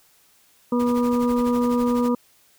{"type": "harmonic tone", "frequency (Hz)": 242.8, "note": "B3", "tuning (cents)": -29, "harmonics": [1, 2, 4, 5], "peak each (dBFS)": [-19, -24, -30, -32], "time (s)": [0.72, 2.15], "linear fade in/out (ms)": 5}
{"type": "noise with tremolo", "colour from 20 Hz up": "pink", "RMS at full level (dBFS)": -36, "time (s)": [0.79, 2.09], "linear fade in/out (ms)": 10, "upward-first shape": "triangle", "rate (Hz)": 12, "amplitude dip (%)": 90}
{"effects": ["white hiss -58 dBFS RMS until 2.58 s"]}